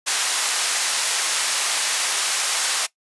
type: band-pass noise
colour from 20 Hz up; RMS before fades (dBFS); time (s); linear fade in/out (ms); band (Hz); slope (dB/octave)
white; -22; 0.06-2.87; 20; 750 to 10000; 12
effects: noise-tail reverb RT60 0.1 s tail -19 dB re dry + resampled to 24000 Hz